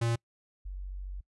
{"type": "tone pair in turn", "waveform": ["square", "sine"], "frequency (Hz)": [116.54, 46.98], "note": ["A#2", "F#1"], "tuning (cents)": [0, 27], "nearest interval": "octave + major third", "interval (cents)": 1573, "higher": "first", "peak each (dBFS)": [-27, -36], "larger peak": "first", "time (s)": [[0.01, 0.16], [0.65, 1.21]], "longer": "second", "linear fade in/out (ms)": 10, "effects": ["noise-tail reverb RT60 0.1 s tail -25 dB re dry", "resampled to 24000 Hz"]}